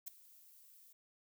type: noise with ADSR envelope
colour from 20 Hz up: violet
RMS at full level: -41 dBFS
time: 0.06-0.93 s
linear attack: 20 ms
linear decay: 3 ms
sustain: -21 dB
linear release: 6 ms
effects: none